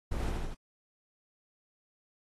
brown noise with echo, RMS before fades -32 dBFS, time 0.11-0.31 s, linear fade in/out 10 ms, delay 79 ms, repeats 3, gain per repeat -2 dB, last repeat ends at 0.547 s, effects AAC 32 kbps

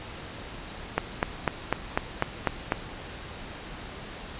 click train, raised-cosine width 0.5 ms, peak -7 dBFS, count 8, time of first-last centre 0.98-2.721 s, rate 4.02 Hz, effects pink hiss -40 dBFS RMS until 4.39 s + resampled to 8000 Hz

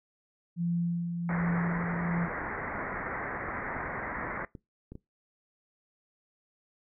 sine tone with tremolo, 171.6 Hz, F3, 30 cents flat, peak -26 dBFS, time 0.56-2.28 s, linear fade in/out 50 ms, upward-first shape sine, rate 1.3 Hz, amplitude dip 45%
white low-pass noise, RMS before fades -36 dBFS, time 1.29-4.45 s, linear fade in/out 2 ms, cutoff 2100 Hz, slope 96 dB/octave
clicks, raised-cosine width 3 ms, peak -30 dBFS, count 11, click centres 2.183 / 2.231 / 2.283 / 2.417 / 2.753 / 2.943 / 3.489 / 3.767 / 4.552 / 4.92 / 4.954 s
effects noise-tail reverb RT60 0.2 s tail -21 dB re dry

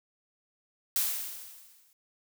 blue noise with exponential decay, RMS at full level -26 dBFS, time 0.96-1.93 s, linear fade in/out 1 ms, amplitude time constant 210 ms, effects none

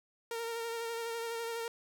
sawtooth tone with vibrato, 461.5 Hz, A#4, 17 cents flat, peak -32 dBFS, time 0.31-1.68 s, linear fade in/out 2 ms, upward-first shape sine, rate 12 Hz, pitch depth 24 cents each way, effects none

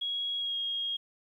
sine tone with pitch glide, 3315 to 3264 Hz, G#7 to G#7, -4 to -31 cents, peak -30 dBFS, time 0.01-0.97 s, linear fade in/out 10 ms, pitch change -27 cents, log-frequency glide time 0.38-0.56 s, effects 11-bit

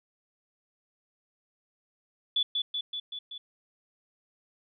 sine tone with echo, 3452 Hz, A7, 34 cents flat, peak -23 dBFS, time 2.36-2.43 s, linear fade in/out 5 ms, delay 190 ms, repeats 5, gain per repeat -3 dB, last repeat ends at 3.38 s, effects none

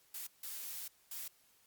blue noise bursts at uneven times, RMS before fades -44 dBFS, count 3, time 0.14-0.27 / 0.43-0.88 / 1.11-1.28 s, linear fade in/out 5 ms, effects white hiss -69 dBFS RMS until 1.66 s + Opus 48 kbps

